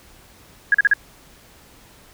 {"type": "tone bursts", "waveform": "sine", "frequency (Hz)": 1652, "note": "G#6", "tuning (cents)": -10, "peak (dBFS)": -10, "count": 4, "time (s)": [0.72, 0.936], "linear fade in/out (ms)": 2, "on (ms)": 24, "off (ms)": 40, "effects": ["pink hiss -49 dBFS RMS until 2.13 s"]}